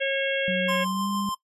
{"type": "harmonic tone", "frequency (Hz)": 545, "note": "C#5", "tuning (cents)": -29, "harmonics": [1, 3, 4, 5, 6], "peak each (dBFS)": [-25, -30, -31, -32, -33], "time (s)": [0, 0.85], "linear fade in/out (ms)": 20}
{"type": "tone with pitch glide", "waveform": "sine", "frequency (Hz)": [185.4, 199.86], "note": ["F#3", "G3"], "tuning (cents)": [4, 34], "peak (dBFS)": -27, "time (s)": [0.48, 1.29], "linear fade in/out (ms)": 0, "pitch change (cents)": 130, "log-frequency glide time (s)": [0.82, 1.09]}
{"type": "tone with tremolo", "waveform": "square", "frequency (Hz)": 1046.5, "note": "C6", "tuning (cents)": 0, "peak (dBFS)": -28, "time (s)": [0.68, 1.35], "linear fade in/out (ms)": 10, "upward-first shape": "triangle", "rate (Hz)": 6.6, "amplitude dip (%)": 35}
{"effects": ["noise-tail reverb RT60 0.1 s tail -17 dB re dry", "resampled to 32000 Hz"]}